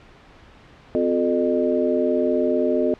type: tone cluster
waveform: sine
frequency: 257.8 / 358 / 438.2 / 607 Hz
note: C4 / F4 / A4 / D#5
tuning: -26 / +43 / -7 / -43 cents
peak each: -23 dBFS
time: 0.95-2.94 s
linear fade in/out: 0 ms
effects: pink hiss -48 dBFS RMS until 2.99 s + low-pass 3000 Hz 12 dB/octave